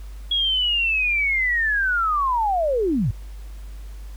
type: linear sweep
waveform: sine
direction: down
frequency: 3335 to 87 Hz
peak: -18 dBFS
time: 0.31-3.11 s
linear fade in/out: 5 ms
effects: added 50 Hz sine -33 dBFS peak until 4.16 s + pink hiss -52 dBFS RMS until 4.16 s